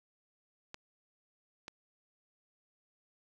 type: clicks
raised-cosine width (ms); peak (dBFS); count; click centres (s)
0.2; -26; 2; 0.744 / 1.681
effects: none